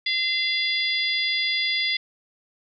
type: harmonic tone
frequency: 687 Hz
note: F5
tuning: 29 cents flat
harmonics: 3 / 4 / 5 / 6 / 7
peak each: -25 / -35 / -26 / -34 / -28 dBFS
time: 0.06-1.97 s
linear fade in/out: 5 ms
effects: none